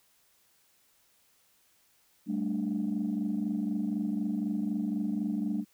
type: chord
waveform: sine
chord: G suspended second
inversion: none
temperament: equal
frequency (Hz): 196 / 220 / 293.7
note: G3 / A3 / D4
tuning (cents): 0 / 0 / 0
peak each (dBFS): -32 / -31 / -33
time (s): 2.26-5.65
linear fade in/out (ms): 50
effects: tanh soft clip ceiling -22 dBFS + white hiss -67 dBFS RMS until 5.73 s